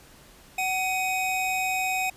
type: tone pair together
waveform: square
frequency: 750 / 2512 Hz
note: F#5 / D#7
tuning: +23 / +16 cents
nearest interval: octave + major sixth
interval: 2093 cents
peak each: -28 dBFS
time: 0.58-2.1 s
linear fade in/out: 5 ms
effects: pink hiss -52 dBFS RMS until 2.16 s + resampled to 32000 Hz